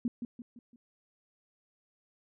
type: tone with echo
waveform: sine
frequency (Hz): 238.9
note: A#3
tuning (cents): +43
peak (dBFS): -27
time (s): 0.05-0.08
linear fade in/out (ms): 2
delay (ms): 170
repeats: 4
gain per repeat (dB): -7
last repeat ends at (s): 0.76
effects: none